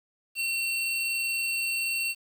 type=tone pair together; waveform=square; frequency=2721 / 4542 Hz; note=F7 / C#8; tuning=-46 / +41 cents; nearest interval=major sixth; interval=887 cents; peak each=-28 / -35 dBFS; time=0.35-2.15 s; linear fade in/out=50 ms; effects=9-bit